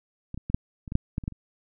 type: clicks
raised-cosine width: 5 ms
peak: -22 / -23 / -19 / -7 / -26 / -20 / -8 / -15 / -25 / -15 / -30 dBFS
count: 11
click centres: 0.344 / 0.376 / 0.5 / 0.545 / 0.878 / 0.921 / 0.954 / 1.181 / 1.238 / 1.279 / 1.323 s
effects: none